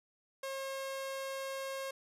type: tone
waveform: sawtooth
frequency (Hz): 539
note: C#5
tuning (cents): -49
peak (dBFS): -34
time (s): 0.43-1.91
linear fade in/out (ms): 5
effects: resampled to 32000 Hz